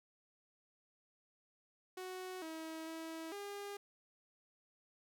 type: tone with pitch steps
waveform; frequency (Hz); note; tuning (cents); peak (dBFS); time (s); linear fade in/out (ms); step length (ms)
sawtooth; 370.1 / 320.9 / 324.3 / 404.4; F#4 / E4 / E4 / G#4; 0 / -46 / -28 / -46; -40; 1.97-3.77; 5; 450
effects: none